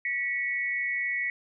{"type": "tone pair together", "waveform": "sine", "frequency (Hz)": [1941.3, 2217], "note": ["B6", "C#7"], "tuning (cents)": [-30, 0], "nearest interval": "major second", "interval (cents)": 230, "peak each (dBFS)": [-29, -30], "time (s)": [0.05, 1.3], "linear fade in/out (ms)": 2, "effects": []}